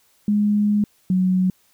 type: tone pair in turn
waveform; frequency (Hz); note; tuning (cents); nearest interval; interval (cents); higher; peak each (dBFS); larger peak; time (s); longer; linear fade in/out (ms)
sine; 207.7 / 185.04; G#3 / F#3; 0 / 0; major second; 200; first; -15; neither; 0.28-0.84 / 1.1-1.5; first; 2
effects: white hiss -60 dBFS RMS until 1.73 s